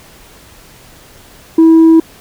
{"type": "tone with tanh clipping", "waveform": "sine", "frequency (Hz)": 325.2, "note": "E4", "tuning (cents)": -23, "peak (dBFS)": -3, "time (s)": [1.58, 2], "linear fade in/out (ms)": 5, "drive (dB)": 1, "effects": ["pink hiss -40 dBFS RMS until 2.2 s"]}